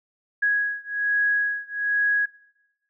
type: beating tone pair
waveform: sine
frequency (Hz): 1661.2 / 1662.4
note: G#6 / G#6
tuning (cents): 0 / +1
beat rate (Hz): 1.2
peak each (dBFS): -23 / -24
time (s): 0.42-2.26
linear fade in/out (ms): 10
effects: noise-tail reverb RT60 1.0 s tail -22 dB re dry